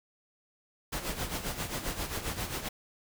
pink noise with tremolo, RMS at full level -33 dBFS, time 0.92-2.69 s, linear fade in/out 10 ms, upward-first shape sine, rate 7.5 Hz, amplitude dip 65%, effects none

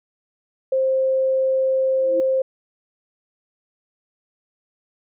sine tone, 527 Hz, C5, 12 cents sharp, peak -16 dBFS, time 0.72-2.42 s, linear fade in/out 5 ms
sine tone with exponential growth, 333.5 Hz, E4, 20 cents sharp, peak -21 dBFS, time 1.91-2.2 s, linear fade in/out 0 ms, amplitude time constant 61 ms
effects none

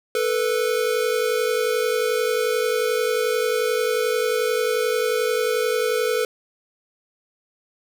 square tone pair together, 440 / 491.3 Hz, A4 / B4, 0 / -9 cents, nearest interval major second, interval 191 cents, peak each -23 dBFS, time 0.15-6.25 s, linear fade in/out 2 ms, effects none

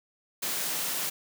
white high-pass noise, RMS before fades -31 dBFS, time 0.42-1.1 s, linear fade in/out 10 ms, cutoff 120 Hz, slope 96 dB/octave, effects none

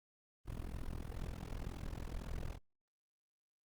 brown noise with amplitude modulation, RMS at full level -39 dBFS, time 0.45-2.59 s, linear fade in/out 50 ms, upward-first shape sine, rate 42 Hz, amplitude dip 95%, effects Opus 32 kbps

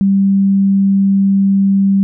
sine tone, 196 Hz, G3, in tune, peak -8 dBFS, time 0.01-2.03 s, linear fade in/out 0 ms, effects none

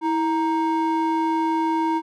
triangle ring-modulated tone, 629 Hz, D#5, 19 cents sharp, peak -14 dBFS, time 0.01-2.02 s, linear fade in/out 50 ms, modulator 304 Hz, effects none

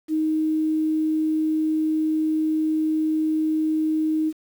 sine tone with quantisation, 313 Hz, D#4, 10 cents sharp, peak -19 dBFS, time 0.08-4.33 s, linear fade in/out 50 ms, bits 8, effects none

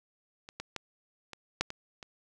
clicks, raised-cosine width 0.2 ms, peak -28 / -21 / -18 / -25 / -10 / -21 / -27 dBFS, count 7, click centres 0.489 / 0.6 / 0.763 / 1.333 / 1.61 / 1.704 / 2.028 s, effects none

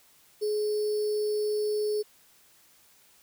sine tone with sample-and-hold, 421.6 Hz, G#4, 26 cents sharp, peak -25 dBFS, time 0.41-2.03 s, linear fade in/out 20 ms, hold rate 4900 Hz, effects white hiss -60 dBFS RMS until 3.22 s

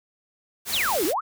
white noise, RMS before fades -29 dBFS, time 0.65-1.14 s, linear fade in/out 50 ms
sine exponential two-way sweep, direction down then up, 4699 to 293.7 to 1422 Hz, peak -22 dBFS, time 0.72-1.21 s, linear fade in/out 20 ms, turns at 1.05 s
effects none

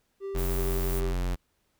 triangle tone with tremolo, 392 Hz, G4, in tune, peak -30 dBFS, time 0.2-1.14 s, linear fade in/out 50 ms, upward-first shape square, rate 2.6 Hz, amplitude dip 25%
square tone, 44.8 Hz, F1, 45 cents sharp, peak -27 dBFS, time 0.34-1.36 s, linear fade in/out 20 ms
violet noise, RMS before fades -38 dBFS, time 0.37-1.01 s, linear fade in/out 20 ms
effects pink hiss -73 dBFS RMS until 1.79 s

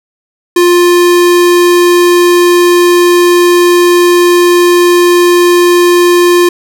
square tone, 351.3 Hz, F4, 10 cents sharp, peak -4 dBFS, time 0.56-6.49 s, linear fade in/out 5 ms, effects none

